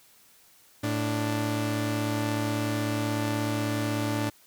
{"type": "tone pair together", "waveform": "sawtooth", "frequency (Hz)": [110.01, 293.7], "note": ["A2", "D4"], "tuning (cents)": [0, 0], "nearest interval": "octave + perfect fourth", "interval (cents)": 1700, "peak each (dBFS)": -25, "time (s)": [0.83, 4.3], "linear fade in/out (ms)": 10, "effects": ["white hiss -58 dBFS RMS until 4.46 s"]}